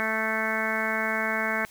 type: harmonic tone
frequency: 220 Hz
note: A3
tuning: in tune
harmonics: 1 / 2 / 3 / 4 / 5 / 6 / 7 / 8 / 9 / 10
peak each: -34 / -37 / -33 / -36 / -36 / -36 / -31 / -32 / -35 / -32 dBFS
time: 0-1.65 s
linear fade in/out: 0 ms
effects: white hiss -52 dBFS RMS until 1.7 s